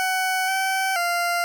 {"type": "tone with pitch steps", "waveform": "20% pulse", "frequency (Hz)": [750, 766, 695], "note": ["F#5", "G5", "F5"], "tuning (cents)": [23, -40, -9], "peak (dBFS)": -16, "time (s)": [0, 1.44], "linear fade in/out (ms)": 0, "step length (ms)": 480, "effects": []}